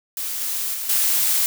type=noise with level steps; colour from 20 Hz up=blue; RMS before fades=-27 / -25 / -28 / -19 dBFS; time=0.17-1.46 s; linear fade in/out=0 ms; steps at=0.41 / 0.74 / 0.89 s; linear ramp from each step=5 ms; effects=none